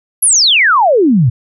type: exponential sweep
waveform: sine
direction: down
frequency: 11650 to 110 Hz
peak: -6 dBFS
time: 0.22-1.3 s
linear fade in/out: 10 ms
effects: none